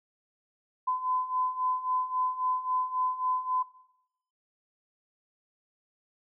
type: beating tone pair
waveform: sine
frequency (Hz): 1013 / 1016.7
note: B5 / B5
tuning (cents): +44 / +50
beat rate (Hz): 3.7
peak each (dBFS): -33 / -28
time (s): 0.87-3.63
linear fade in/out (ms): 10
effects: noise-tail reverb RT60 0.8 s tail -17 dB re dry